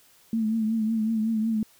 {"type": "tone with vibrato", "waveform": "sine", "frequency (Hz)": 221.3, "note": "A3", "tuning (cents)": 10, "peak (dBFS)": -22, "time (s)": [0.33, 1.63], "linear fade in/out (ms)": 2, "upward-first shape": "triangle", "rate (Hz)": 5.4, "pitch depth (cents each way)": 60, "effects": ["white hiss -58 dBFS RMS until 1.79 s"]}